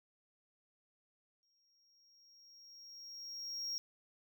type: tone with exponential growth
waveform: triangle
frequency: 5588 Hz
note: F8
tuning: in tune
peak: -35 dBFS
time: 1.43-3.78 s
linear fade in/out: 0 ms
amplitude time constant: 510 ms
effects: none